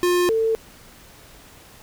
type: tone pair in turn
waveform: square / sine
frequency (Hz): 355.1 / 447.4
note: F4 / A4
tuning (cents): +29 / +29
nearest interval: major third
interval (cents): 400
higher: second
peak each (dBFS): -17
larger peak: neither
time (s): 0.03-0.29 / 0.29-0.55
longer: neither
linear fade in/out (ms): 0
effects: pink hiss -47 dBFS RMS until 1.82 s